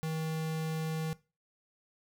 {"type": "tone", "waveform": "square", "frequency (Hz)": 159.1, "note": "D#3", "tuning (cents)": 39, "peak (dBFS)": -33, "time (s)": [0.03, 1.13], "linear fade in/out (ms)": 0, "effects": ["noise-tail reverb RT60 0.3 s tail -19 dB re dry"]}